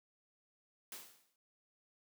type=noise with exponential decay; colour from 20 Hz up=white; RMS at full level=-45 dBFS; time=0.92-1.36 s; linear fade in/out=2 ms; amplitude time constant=95 ms; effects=high-pass 150 Hz 12 dB/octave